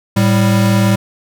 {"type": "tone pair together", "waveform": "square", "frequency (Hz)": [110, 196], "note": ["A2", "G3"], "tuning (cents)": [0, 0], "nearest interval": "minor seventh", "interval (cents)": 1000, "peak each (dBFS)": -13, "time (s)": [0.16, 0.96], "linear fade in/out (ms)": 10, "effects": []}